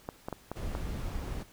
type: clicks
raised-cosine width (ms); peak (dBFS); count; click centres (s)
1; -21; 5; 0.089 / 0.285 / 0.327 / 0.516 / 0.751
type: noise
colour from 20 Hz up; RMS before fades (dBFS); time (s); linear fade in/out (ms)
brown; -36; 0.55-1.44; 20
effects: pink hiss -58 dBFS RMS until 1.52 s